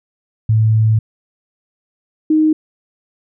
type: tone pair in turn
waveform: sine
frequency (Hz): 110 / 311.1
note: A2 / D#4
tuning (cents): 0 / 0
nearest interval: octave + tritone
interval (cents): 1800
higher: second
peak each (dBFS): -9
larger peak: neither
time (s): 0.49-0.99 / 2.3-2.53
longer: first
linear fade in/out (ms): 5
effects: none